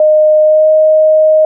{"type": "tone with pitch glide", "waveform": "sine", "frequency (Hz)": [615, 623.2], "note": ["D#5", "D#5"], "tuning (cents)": [-20, 3], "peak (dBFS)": -4, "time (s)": [0, 1.45], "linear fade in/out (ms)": 2, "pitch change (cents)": 23, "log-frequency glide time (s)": [0.42, 0.69], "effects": []}